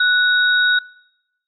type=tone pair together; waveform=sine; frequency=1476 / 3780 Hz; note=F#6 / A#7; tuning=-5 / +23 cents; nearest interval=octave + major third; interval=1628 cents; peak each=-13 / -20 dBFS; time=0-0.79 s; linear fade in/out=5 ms; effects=noise-tail reverb RT60 0.9 s tail -23 dB re dry